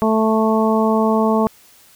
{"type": "harmonic tone", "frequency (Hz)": 220, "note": "A3", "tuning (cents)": 0, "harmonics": [1, 2, 3, 4, 5], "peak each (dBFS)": [-16, -19, -21, -22, -23], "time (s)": [0.02, 1.47], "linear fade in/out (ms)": 0, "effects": ["white hiss -49 dBFS RMS until 1.95 s"]}